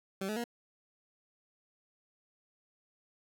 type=tone with pitch steps; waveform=20% pulse; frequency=192.7 / 213.8 / 237.2 Hz; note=G3 / A3 / A#3; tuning=-29 / -49 / +30 cents; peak=-29 dBFS; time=0.21-0.441 s; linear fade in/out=5 ms; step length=77 ms; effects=none